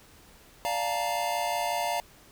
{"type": "chord", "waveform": "square", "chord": "Bb major seventh", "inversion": "first", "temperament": "equal with one note detuned", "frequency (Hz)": [587.3, 698.5, 866.9, 932.3], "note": ["D5", "F5", "A5", "Bb5"], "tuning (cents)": [0, 0, -26, 0], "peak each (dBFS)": [-36, -31, -36, -33], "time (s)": [0.65, 2], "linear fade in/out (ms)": 0, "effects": ["pink hiss -55 dBFS RMS until 2.31 s"]}